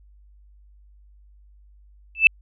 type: tone with exponential growth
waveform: sine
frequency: 2637 Hz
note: E7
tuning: in tune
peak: -4 dBFS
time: 2.15-2.27 s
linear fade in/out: 1 ms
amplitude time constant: 26 ms
effects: added 50 Hz sine -49 dBFS peak until 2.41 s